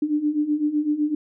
sine beating tone pair, 293.7 / 301.6 Hz, D4 / D4, 0 / +46 cents, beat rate 7.9 Hz, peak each -25 / -21 dBFS, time 0.02-1.15 s, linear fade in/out 5 ms, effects none

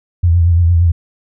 sine tone with vibrato, 85.5 Hz, F2, 36 cents flat, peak -7 dBFS, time 0.23-0.92 s, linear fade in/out 10 ms, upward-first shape triangle, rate 8.7 Hz, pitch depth 71 cents each way, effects none

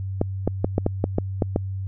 clicks, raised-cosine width 2 ms, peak -6 dBFS, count 9, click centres 0.214 / 0.476 / 0.645 / 0.781 / 0.864 / 1.041 / 1.184 / 1.422 / 1.561 s, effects added 96 Hz sine -26 dBFS peak until 1.87 s

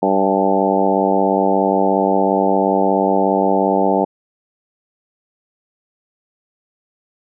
harmonic tone with a mistuned harmonic, 97 Hz, G2, 18 cents flat, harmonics 2 / 3 / 4 / 5 / 6 / 7 / 8 / 9, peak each -21 / -21 / -21 / -21 / -21 / -21 / -21 / -21 dBFS, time 0.02-4.05 s, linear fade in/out 10 ms, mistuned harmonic 8, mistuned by +26 cents, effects none

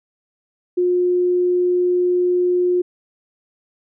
sine tone, 358 Hz, F4, 43 cents sharp, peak -14 dBFS, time 0.77-2.82 s, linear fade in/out 10 ms, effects none

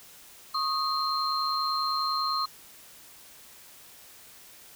sine tone cluster, 1097 / 1247 / 4176 Hz, C#6 / D#6 / C8, -18 / +3 / -4 cents, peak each -30 dBFS, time 0.54-2.46 s, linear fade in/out 10 ms, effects white hiss -51 dBFS RMS until 4.75 s

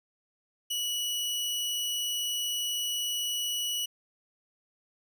sawtooth tone, 2937 Hz, F#7, 13 cents flat, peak -26 dBFS, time 0.7-3.86 s, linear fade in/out 10 ms, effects none

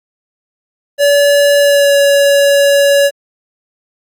square tone with pitch glide, 572 to 564.5 Hz, D5 to C#5, -46 to +31 cents, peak -7 dBFS, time 0.98-3.11 s, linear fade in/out 50 ms, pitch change -23 cents, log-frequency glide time 1.59-1.95 s, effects AAC 64 kbps

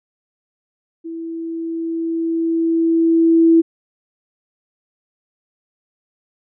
sine tone with level ramp, 329.6 Hz, E4, in tune, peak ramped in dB -26 to -7 dBFS, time 1.04-3.62 s, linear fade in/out 20 ms, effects none

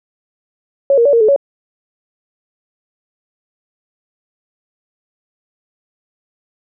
sine tone with pitch steps, 554 / 468.5 / 570 / 464.2 / 431.2 / 560 Hz, C#5 / A#4 / C#5 / A#4 / A4 / C#5, -1 / +9 / +48 / -7 / -35 / +18 cents, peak -7 dBFS, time 0.9-1.362 s, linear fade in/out 2 ms, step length 77 ms, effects none

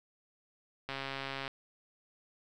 click train, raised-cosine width 0.3 ms, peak -22 dBFS, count 81, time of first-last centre 0.89-1.478 s, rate 136 Hz, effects none

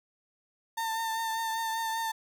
35% pulse tone with vibrato, 900 Hz, A5, 39 cents sharp, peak -28 dBFS, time 0.77-2.12 s, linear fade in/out 10 ms, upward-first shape triangle, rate 5.1 Hz, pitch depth 27 cents each way, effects none

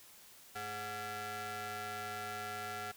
sawtooth ring-modulated tone, 316.9 Hz, D#4, 32 cents sharp, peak -33 dBFS, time 0.55-2.92 s, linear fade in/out 10 ms, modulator 1050 Hz, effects white hiss -58 dBFS RMS until 2.96 s

